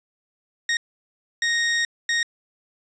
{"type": "tone bursts at uneven times", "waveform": "sawtooth", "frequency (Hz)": 1864.7, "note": "A#6", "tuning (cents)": 0, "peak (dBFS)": -16, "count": 3, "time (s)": [[0.69, 0.77], [1.42, 1.85], [2.09, 2.23]], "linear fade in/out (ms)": 2, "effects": ["resampled to 16000 Hz", "8-bit"]}